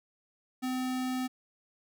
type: tone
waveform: square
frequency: 255.9 Hz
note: C4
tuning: 38 cents flat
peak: -31 dBFS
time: 0.62-1.28 s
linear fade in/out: 20 ms
effects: none